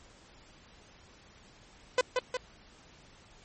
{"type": "tone with echo", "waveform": "sawtooth", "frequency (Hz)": 504, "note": "B4", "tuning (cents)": 35, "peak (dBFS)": -18, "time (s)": [1.98, 2.01], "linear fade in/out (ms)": 2, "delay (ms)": 180, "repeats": 2, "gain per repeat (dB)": -4, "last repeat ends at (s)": 2.37, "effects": ["pink hiss -57 dBFS RMS until 3.44 s", "MP3 32 kbps"]}